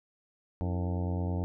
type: harmonic tone with a mistuned harmonic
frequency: 89.2 Hz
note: F2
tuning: 37 cents sharp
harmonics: 1 / 2 / 3 / 4 / 5 / 6 / 7 / 8 / 9 / 10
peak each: -30 / -36 / -40 / -42 / -44 / -46 / -47 / -48 / -49 / -50 dBFS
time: 0.61-1.44 s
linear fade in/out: 0 ms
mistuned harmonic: 4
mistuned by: -120 cents
effects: none